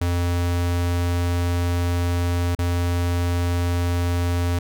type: tone with dropouts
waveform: square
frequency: 87.31 Hz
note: F2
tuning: in tune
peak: -20 dBFS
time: 0.01-4.59 s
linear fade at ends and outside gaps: 5 ms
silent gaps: 2.551-2.588 s
effects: none